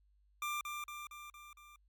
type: tone with echo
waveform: 25% pulse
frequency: 1188 Hz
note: D6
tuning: 20 cents sharp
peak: -32 dBFS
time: 0.42-0.61 s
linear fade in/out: 2 ms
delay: 230 ms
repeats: 5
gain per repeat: -4 dB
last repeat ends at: 1.76 s
effects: added 50 Hz sine -67 dBFS peak until 1.88 s + MP3 96 kbps